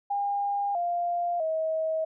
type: tone with pitch steps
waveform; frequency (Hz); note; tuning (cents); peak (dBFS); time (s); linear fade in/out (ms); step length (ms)
sine; 807 / 697 / 638; G#5 / F5 / D#5; -50 / -4 / +43; -25; 0.1-2.05; 10; 650
effects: none